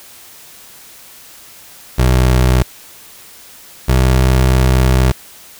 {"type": "tone pair in turn", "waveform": "25% pulse", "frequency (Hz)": [63, 64.21], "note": ["B1", "C2"], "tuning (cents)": [35, -32], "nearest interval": "unison", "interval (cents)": 33, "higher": "second", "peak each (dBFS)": -5, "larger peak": "neither", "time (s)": [[1.98, 2.63], [3.88, 5.12]], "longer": "second", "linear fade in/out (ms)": 10, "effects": ["white hiss -39 dBFS RMS until 5.59 s"]}